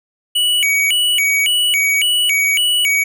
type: tone with vibrato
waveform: square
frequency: 2578 Hz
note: E7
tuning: 39 cents flat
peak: -13 dBFS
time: 0.35-3.04 s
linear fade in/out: 10 ms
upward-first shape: square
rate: 1.8 Hz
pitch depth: 230 cents each way
effects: none